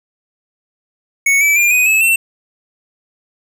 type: tone with pitch steps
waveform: square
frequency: 2217 / 2306 / 2398 / 2494 / 2594 / 2698 Hz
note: C#7 / D7 / D7 / D#7 / E7 / E7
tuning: 0 / -32 / +36 / +3 / -28 / +40 cents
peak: -10 dBFS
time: 1.26-2.16 s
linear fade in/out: 5 ms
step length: 150 ms
effects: none